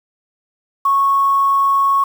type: tone with quantisation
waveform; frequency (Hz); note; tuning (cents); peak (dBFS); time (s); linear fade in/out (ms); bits
sine; 1103; C#6; -9; -11; 0.85-2.04; 5; 6
effects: none